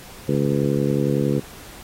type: harmonic tone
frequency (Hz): 70.9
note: C#2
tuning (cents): +40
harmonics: 2 / 3 / 4 / 5 / 6 / 7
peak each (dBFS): -22 / -24 / -25 / -26 / -27 / -27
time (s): 0.28-1.4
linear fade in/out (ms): 10
effects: pink hiss -42 dBFS RMS until 1.83 s + AAC 48 kbps